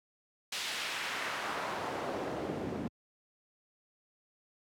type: noise with band-pass filter sweep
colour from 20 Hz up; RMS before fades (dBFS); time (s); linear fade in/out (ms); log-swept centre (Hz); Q
pink; -37; 0.52-2.88; 5; 3900 to 230; 0.95
effects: high-pass 80 Hz 12 dB/octave